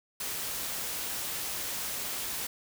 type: noise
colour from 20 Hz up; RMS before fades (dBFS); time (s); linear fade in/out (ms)
white; -35; 0.2-2.47; 5
effects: none